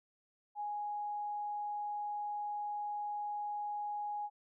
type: tone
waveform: sine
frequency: 830 Hz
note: G#5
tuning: 1 cent flat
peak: -36 dBFS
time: 0.55-4.3 s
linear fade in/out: 50 ms
effects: none